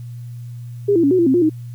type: tone with pitch steps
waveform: sine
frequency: 405.2 / 336.1 / 280.3 / 370.1 / 339.4 / 263.7 / 352.4 / 312.4 Hz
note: G#4 / E4 / C#4 / F#4 / F4 / C4 / F4 / D#4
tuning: -43 / +34 / +19 / 0 / -49 / +14 / +16 / +7 cents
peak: -11 dBFS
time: 0.88-1.496 s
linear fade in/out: 10 ms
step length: 77 ms
effects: added 120 Hz sine -29 dBFS peak until 1.74 s + white hiss -56 dBFS RMS until 1.74 s